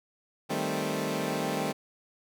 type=chord; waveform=15% pulse; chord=A half-diminished seventh; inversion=second; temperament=equal; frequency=155.56 / 196 / 220 / 261.6 Hz; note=Eb3 / G3 / A3 / C4; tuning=0 / 0 / 0 / 0 cents; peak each=-28 dBFS; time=0.49-1.73 s; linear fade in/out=20 ms; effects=none